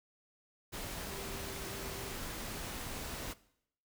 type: tone in noise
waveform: sine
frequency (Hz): 392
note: G4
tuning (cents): 0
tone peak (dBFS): -49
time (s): 1.08-2.15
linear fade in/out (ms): 20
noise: pink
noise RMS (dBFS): -42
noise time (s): 0.72-3.34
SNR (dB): -10
effects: noise-tail reverb RT60 0.7 s tail -19 dB re dry